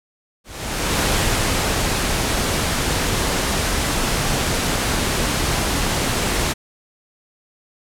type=noise with ADSR envelope; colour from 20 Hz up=pink; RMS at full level=-18 dBFS; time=0.44-6.54 s; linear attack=580 ms; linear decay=810 ms; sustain=-2 dB; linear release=24 ms; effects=low-pass 11000 Hz 12 dB/octave